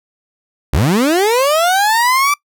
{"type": "linear sweep", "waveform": "30% pulse", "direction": "up", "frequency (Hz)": [51.91, 1174.7], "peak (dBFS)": -8, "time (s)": [0.73, 2.34], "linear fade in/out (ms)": 5, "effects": ["noise-tail reverb RT60 0.1 s tail -23 dB re dry"]}